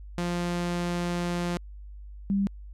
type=tone pair in turn; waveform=sawtooth / sine; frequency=174.61 / 197.79 Hz; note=F3 / G3; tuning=0 / +16 cents; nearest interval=major second; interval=216 cents; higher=second; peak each=-23 / -22 dBFS; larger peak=second; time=0.18-1.57 / 2.3-2.47 s; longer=first; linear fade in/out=0 ms; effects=added 50 Hz sine -40 dBFS peak until 2.73 s + low-pass 9000 Hz 12 dB/octave